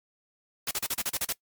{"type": "noise bursts", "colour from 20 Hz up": "white", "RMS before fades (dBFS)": -29, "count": 9, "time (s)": [0.67, 1.327], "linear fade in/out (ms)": 5, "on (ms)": 41, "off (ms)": 36, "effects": ["noise-tail reverb RT60 0.1 s tail -21 dB re dry", "MP3 96 kbps"]}